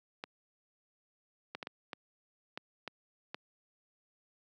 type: clicks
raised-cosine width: 0.3 ms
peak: -23 dBFS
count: 8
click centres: 0.239 / 1.55 / 1.628 / 1.671 / 1.932 / 2.575 / 2.877 / 3.345 s
effects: high-pass 200 Hz 12 dB/octave